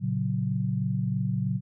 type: chord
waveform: sine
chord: F# major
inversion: first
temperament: just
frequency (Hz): 115.62 / 138.75 / 185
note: A#2 / C#3 / F#3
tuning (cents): -14 / +2 / 0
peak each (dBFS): -29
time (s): 0-1.61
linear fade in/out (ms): 50
effects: none